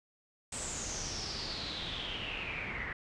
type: noise with low-pass filter sweep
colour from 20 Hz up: pink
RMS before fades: -39 dBFS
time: 0.52-2.93 s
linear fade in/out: 5 ms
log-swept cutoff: 8200 to 1900 Hz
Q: 7.2
effects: resampled to 22050 Hz